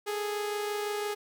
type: tone pair together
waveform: sawtooth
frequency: 414.5 / 440.4 Hz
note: G#4 / A4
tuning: -3 / +2 cents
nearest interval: minor second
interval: 105 cents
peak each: -27 / -37 dBFS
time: 0.06-1.15 s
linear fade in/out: 20 ms
effects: none